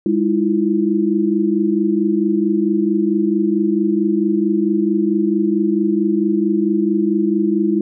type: tone cluster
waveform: sine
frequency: 203.4 / 316.9 / 341.4 Hz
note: G#3 / D#4 / F4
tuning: -36 / +32 / -39 cents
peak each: -18 dBFS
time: 0.06-7.81 s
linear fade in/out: 2 ms
effects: none